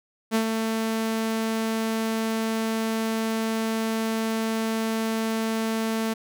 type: tone with ADSR envelope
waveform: sawtooth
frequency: 223 Hz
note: A3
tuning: 23 cents sharp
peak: -15 dBFS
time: 0.31-6.14 s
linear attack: 41 ms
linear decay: 86 ms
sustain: -5 dB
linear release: 12 ms
effects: none